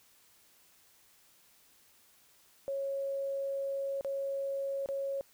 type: tone with dropouts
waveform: sine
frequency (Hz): 550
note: C#5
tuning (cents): -14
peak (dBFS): -32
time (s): 2.68-5.21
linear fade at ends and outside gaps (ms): 0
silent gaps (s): 4.01-4.047 / 4.86-4.888
effects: white hiss -64 dBFS RMS until 5.33 s